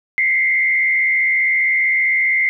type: tone with frequency modulation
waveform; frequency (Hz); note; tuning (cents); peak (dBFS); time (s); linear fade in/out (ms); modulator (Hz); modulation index
sine; 2093; C7; 0; -13; 0.18-2.49; 0; 75.3; 1
effects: none